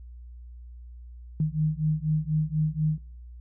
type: beating tone pair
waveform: sine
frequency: 152.9 / 157 Hz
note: D#3 / D#3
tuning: -30 / +16 cents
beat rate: 4.1 Hz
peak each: -26 dBFS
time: 1.4-2.98 s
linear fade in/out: 2 ms
effects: noise-tail reverb RT60 0.5 s tail -24 dB re dry + added 60 Hz sine -41 dBFS peak until 3.4 s